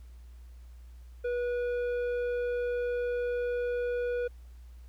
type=tone with tanh clipping; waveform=sine; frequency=486.6 Hz; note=B4; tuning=26 cents flat; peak=-30 dBFS; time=1.24-4.28 s; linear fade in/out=10 ms; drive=9 dB; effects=added 60 Hz sine -46 dBFS peak until 4.88 s + pink hiss -67 dBFS RMS until 4.88 s